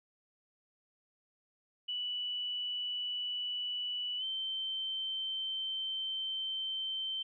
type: tone with pitch glide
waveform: sine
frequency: 2960 to 3105 Hz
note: F#7 to G7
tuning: 0 to -17 cents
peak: -34 dBFS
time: 1.88-7.23 s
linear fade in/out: 10 ms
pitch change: +83 cents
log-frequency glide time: 4.18-4.24 s
effects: none